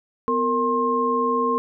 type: tone cluster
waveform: sine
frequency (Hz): 250.1 / 460.9 / 1064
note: B3 / A#4 / C6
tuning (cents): +22 / -20 / +29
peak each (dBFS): -26 / -23 / -21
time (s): 0.28-1.58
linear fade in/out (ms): 0
effects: none